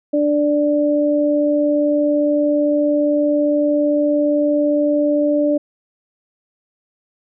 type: tone pair together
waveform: sine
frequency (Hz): 294.8 / 587.6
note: D4 / D5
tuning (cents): +7 / +1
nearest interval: octave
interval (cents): 1194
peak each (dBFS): -16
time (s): 0.13-5.58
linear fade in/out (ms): 10
effects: none